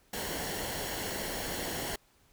pink noise with comb filter, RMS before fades -36 dBFS, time 0.13-1.96 s, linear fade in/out 5 ms, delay 0.81 ms, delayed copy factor -0.55, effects pink hiss -66 dBFS RMS until 2.32 s

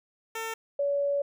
10% pulse / sine tone pair in turn, 450 / 567 Hz, A4 / C#5, +39 / +39 cents, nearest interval major third, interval 400 cents, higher second, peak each -24 dBFS, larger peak neither, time 0.35-0.54 / 0.79-1.22 s, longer second, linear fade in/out 5 ms, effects none

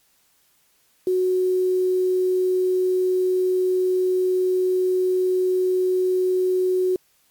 sine tone with quantisation, 368.9 Hz, F#4, 5 cents flat, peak -17 dBFS, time 1.07-6.96 s, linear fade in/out 2 ms, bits 7, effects white hiss -62 dBFS RMS until 7.3 s + MP3 96 kbps

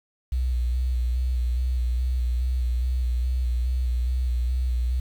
sine tone with vibrato, 61.74 Hz, B1, in tune, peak -21 dBFS, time 0.32-5 s, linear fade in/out 5 ms, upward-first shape square, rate 2.4 Hz, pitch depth 35 cents each way, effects 8-bit

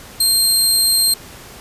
20% pulse tone, 4186 Hz, C8, in tune, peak -6 dBFS, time 0.2-1.14 s, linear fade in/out 5 ms, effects pink hiss -38 dBFS RMS until 1.6 s + resampled to 32000 Hz

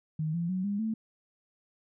sine tone with pitch steps, 156.2 / 170.34 / 185.75 / 202.6 / 220.9 Hz, D#3 / F3 / F#3 / G#3 / A3, +7 / -43 / +7 / -43 / +7 cents, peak -28 dBFS, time 0.19-0.94 s, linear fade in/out 5 ms, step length 150 ms, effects none

